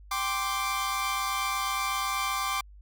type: chord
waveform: sawtooth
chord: G suspended fourth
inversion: none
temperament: equal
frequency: 784 / 1046.5 / 1174.7 Hz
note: G5 / C6 / D6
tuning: 0 / 0 / 0 cents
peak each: -32 / -29 / -26 dBFS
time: 0.11-2.61 s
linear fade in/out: 5 ms
effects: added 50 Hz sine -47 dBFS peak until 2.81 s